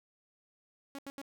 sawtooth tone bursts, 277.2 Hz, C#4, in tune, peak -37 dBFS, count 3, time 0.95-1.215 s, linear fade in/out 0 ms, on 35 ms, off 80 ms, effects none

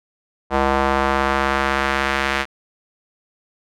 square tone with band-pass filter sweep, 68.1 Hz, C#2, 30 cents flat, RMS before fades -19 dBFS, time 0.5-2.46 s, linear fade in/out 50 ms, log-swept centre 860 to 2000 Hz, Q 1.2, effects none

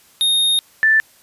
square / sine tone pair in turn, 3700 / 1763.9 Hz, A#7 / A6, -14 / +4 cents, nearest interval octave + minor second, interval 1282 cents, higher first, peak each -14 / -10 dBFS, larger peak second, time 0.21-0.59 / 0.83-1 s, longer first, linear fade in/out 0 ms, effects white hiss -51 dBFS RMS until 1.22 s + resampled to 32000 Hz

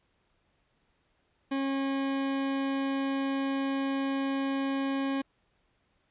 40% pulse tone, 272.3 Hz, C#4, 31 cents flat, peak -27 dBFS, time 1.51-5.22 s, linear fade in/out 10 ms, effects pink hiss -72 dBFS RMS until 6.1 s + resampled to 8000 Hz

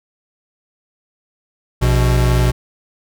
square tone pair together, 58.19 / 123.3 Hz, A#1 / B2, -2 / -2 cents, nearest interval octave + minor second, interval 1300 cents, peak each -15 dBFS, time 1.81-2.52 s, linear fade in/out 20 ms, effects none

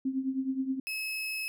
sine tone with tremolo, 264.7 Hz, C4, 20 cents sharp, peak -25 dBFS, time 0.05-0.8 s, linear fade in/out 5 ms, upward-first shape triangle, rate 9.5 Hz, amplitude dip 80%
35% pulse tone, 2581 Hz, E7, 37 cents flat, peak -31 dBFS, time 0.87-1.48 s, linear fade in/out 0 ms
effects none

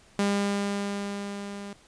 sawtooth tone with level ramp, 201.3 Hz, G3, 46 cents sharp, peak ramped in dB -18 to -33 dBFS, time 0.19-1.73 s, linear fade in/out 2 ms, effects pink hiss -57 dBFS RMS until 1.87 s + resampled to 22050 Hz

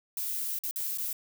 violet noise with dropouts, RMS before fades -33 dBFS, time 0.17-1.13 s, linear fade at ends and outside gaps 2 ms, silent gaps 0.589-0.636 / 0.711-0.759 / 0.975-0.983 s, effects none

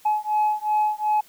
sine beating tone pair, 848 / 850.7 Hz, G#5 / G#5, +36 / +41 cents, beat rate 2.7 Hz, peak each -21 dBFS, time 0.05-1.21 s, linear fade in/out 10 ms, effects tanh soft clip ceiling -15 dBFS + white hiss -53 dBFS RMS until 1.28 s

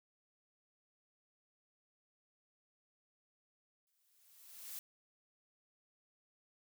blue noise with exponential growth, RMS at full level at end -44 dBFS, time 3.87-4.79 s, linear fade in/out 1 ms, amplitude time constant 200 ms, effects none

